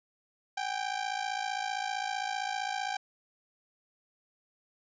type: ring-modulated tone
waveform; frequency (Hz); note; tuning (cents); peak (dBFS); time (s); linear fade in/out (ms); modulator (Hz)
sawtooth; 786; G5; +4; -25; 0.57-2.97; 5; 27.7
effects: resampled to 16000 Hz